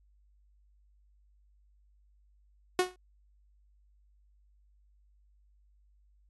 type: tone with exponential decay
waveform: sawtooth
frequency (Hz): 365.3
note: F#4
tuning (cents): -22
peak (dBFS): -17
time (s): 2.79-2.96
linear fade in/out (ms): 2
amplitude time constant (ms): 35
effects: added 50 Hz sine -62 dBFS peak until 6.29 s + AAC 32 kbps